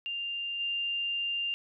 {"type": "tone with level steps", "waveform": "sine", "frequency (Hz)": 2794, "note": "F7", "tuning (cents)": 0, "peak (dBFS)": [-32, -29], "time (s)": [0.06, 1.54], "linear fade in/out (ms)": 0, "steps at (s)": 0.59, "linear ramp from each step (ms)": 20, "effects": []}